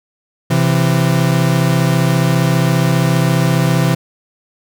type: tone pair together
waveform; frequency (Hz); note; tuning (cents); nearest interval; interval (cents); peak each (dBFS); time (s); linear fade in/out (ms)
40% pulse; 131.42 / 166.3; C3 / E3; +8 / +16; major third; 408; -13; 0.5-3.95; 10
effects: none